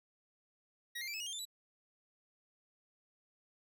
25% pulse tone with pitch steps, 1900 / 2108 / 2339 / 2595 / 2880 / 3195 / 3546 / 3934 Hz, A#6 / C7 / D7 / E7 / F#7 / G7 / A7 / B7, +33 / +12 / -8 / -28 / -47 / +32 / +13 / -7 cents, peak -36 dBFS, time 0.95-1.454 s, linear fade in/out 10 ms, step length 63 ms, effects none

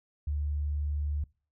sine tone, 73.42 Hz, D2, in tune, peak -28 dBFS, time 0.27-1.24 s, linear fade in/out 5 ms, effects noise-tail reverb RT60 0.4 s tail -24 dB re dry

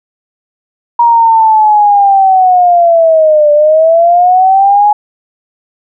sine linear two-way sweep, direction down then up, 950 to 587.3 to 841 Hz, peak -3 dBFS, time 0.99-4.93 s, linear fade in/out 5 ms, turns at 3.52 s, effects none

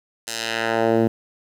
10% pulse tone with band-pass filter sweep, 113.8 Hz, A#2, 41 cents flat, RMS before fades -21 dBFS, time 0.27-1.08 s, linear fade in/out 5 ms, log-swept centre 7900 to 240 Hz, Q 0.91, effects 8-bit

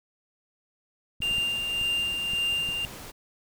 clicks, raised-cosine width 5 ms, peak -27 dBFS, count 7, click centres 1.205 / 1.312 / 1.383 / 1.814 / 2.335 / 2.689 / 2.849 s
pink noise, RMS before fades -42 dBFS, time 1.21-3.12 s, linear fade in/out 20 ms
triangle tone with tremolo, 2794 Hz, F7, in tune, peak -22 dBFS, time 1.22-2.85 s, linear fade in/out 0 ms, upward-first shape sine, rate 1.8 Hz, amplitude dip 40%
effects none

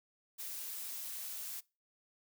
blue noise, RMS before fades -43 dBFS, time 0.38-1.61 s, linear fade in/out 20 ms, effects noise-tail reverb RT60 0.3 s tail -24 dB re dry

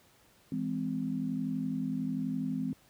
sine chord, E augmented, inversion none, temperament just, 164.81 / 206 / 257.5 Hz, E3 / G#3 / B#3, 0 / -14 / -28 cents, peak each -37 / -36 / -33 dBFS, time 0.52-2.73 s, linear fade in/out 2 ms, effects pink hiss -63 dBFS RMS until 2.89 s + high-pass 60 Hz 12 dB/octave

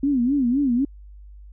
sine tone with vibrato, 261.6 Hz, C4, in tune, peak -17 dBFS, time 0.03-0.85 s, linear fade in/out 5 ms, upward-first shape sine, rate 3.9 Hz, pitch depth 180 cents each way, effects added 50 Hz sine -40 dBFS peak until 1.52 s

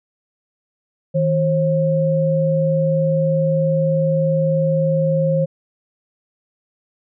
sine tone pair together, 159.4 / 536.2 Hz, D#3 / C5, +42 / +42 cents, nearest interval octave + major sixth, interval 2100 cents, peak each -17 dBFS, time 1.14-5.46 s, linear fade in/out 20 ms, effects none

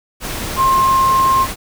sine tone in noise, 1061 Hz, C6, 24 cents sharp, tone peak -10 dBFS, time 0.56-1.47 s, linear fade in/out 50 ms, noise pink, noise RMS -24 dBFS, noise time 0.2-1.56 s, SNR +11 dB, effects none

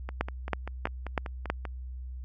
two click trains, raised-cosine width 0.5 ms, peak -21 / -11 dBFS, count 9 / 5, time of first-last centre 0.09-1.653 / 0.21-1.5 s, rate 5.12 / 3.1 Hz, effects added 63 Hz sine -36 dBFS peak until 2.24 s + MP3 96 kbps

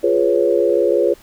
sine chord, C# dominant seventh, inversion first, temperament equal, 349.2 / 415.3 / 493.9 / 554.4 Hz, E#4 / G#4 / B4 / C#5, 0 / 0 / 0 / 0 cents, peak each -18 dBFS, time 0.03-1.14 s, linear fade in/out 10 ms, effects pink hiss -47 dBFS RMS until 1.22 s

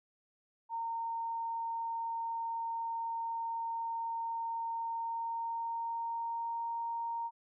sine tone with pitch glide, 918 to 927.6 Hz, A#5 to A#5, -27 to -9 cents, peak -34 dBFS, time 0.69-7.31 s, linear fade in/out 50 ms, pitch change +18 cents, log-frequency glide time 4.86-6.69 s, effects none

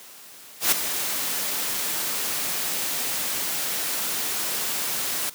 white noise with ADSR envelope, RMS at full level -17 dBFS, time 0.6-5.3 s, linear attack 120 ms, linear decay 7 ms, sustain -10 dB, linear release 10 ms, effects white hiss -45 dBFS RMS until 5.34 s + high-pass 150 Hz 12 dB/octave

